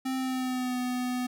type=tone with pitch glide; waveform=square; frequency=261.6 to 249.6 Hz; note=C4 to B3; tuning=0 to +19 cents; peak=-29 dBFS; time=0.05-1.27 s; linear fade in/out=10 ms; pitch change=-81 cents; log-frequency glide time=0.16-0.78 s; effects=none